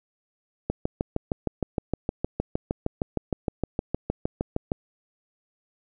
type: click train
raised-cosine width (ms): 2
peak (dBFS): -11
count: 27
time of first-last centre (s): 0.7-4.719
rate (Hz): 6.47
effects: none